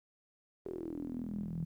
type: tone with band-pass filter sweep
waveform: sawtooth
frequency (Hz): 41.48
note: E1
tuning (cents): +12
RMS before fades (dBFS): -40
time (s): 0.65-1.65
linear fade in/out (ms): 10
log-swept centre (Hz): 400 to 160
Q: 9
effects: 12-bit